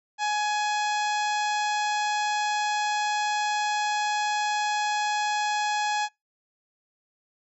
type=harmonic tone; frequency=839 Hz; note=G#5; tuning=17 cents sharp; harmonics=1 / 2 / 3 / 4 / 5 / 6 / 7 / 8 / 9; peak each=-25 / -31 / -35 / -37 / -39 / -41 / -42 / -43 / -44 dBFS; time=0.18-6.09 s; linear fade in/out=50 ms; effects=noise-tail reverb RT60 0.2 s tail -25 dB re dry